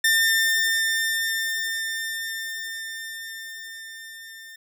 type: tone with level ramp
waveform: sawtooth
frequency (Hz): 1801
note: A6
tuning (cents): +40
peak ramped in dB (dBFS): -13 to -37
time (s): 0.04-4.56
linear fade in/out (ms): 5
effects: none